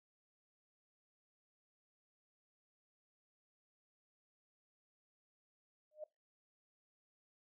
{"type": "tone with exponential growth", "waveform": "sine", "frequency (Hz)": 611, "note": "D#5", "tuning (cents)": -32, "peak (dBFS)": -40, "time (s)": [5.91, 6.04], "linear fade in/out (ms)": 5, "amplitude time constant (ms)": 27, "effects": ["noise-tail reverb RT60 0.2 s tail -21 dB re dry"]}